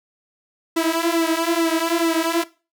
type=tone with flanger; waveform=sawtooth; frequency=331.1 Hz; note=E4; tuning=8 cents sharp; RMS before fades=-20 dBFS; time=0.76-2.44 s; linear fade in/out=10 ms; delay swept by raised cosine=1.7 to 6.6 ms; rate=2.3 Hz; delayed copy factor=-0.85; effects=noise-tail reverb RT60 0.3 s tail -18 dB re dry